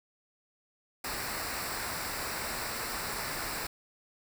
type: noise with comb filter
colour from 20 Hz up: pink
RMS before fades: -36 dBFS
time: 1.04-3.67 s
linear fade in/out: 5 ms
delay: 0.31 ms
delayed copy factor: -0.65
effects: none